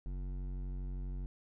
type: tone with hard clipping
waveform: sine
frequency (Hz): 46.25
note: F#1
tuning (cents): 0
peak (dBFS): -39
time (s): 0.06-1.26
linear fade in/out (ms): 0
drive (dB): 12
effects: none